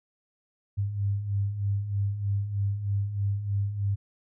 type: beating tone pair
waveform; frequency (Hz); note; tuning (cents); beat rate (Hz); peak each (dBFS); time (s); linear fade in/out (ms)
sine; 98 / 101.2; G2 / G#2; 0 / -44; 3.2; -33 / -26; 0.77-3.96; 20
effects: none